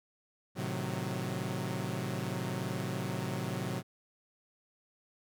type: chord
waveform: sawtooth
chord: A diminished seventh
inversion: none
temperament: equal with one note detuned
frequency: 110 / 130.81 / 153.95 / 185 Hz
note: A2 / C3 / Eb3 / Gb3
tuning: 0 / 0 / -18 / 0 cents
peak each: -36 / -34 / -38 / -34 dBFS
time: 0.55-3.83 s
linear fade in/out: 50 ms
effects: none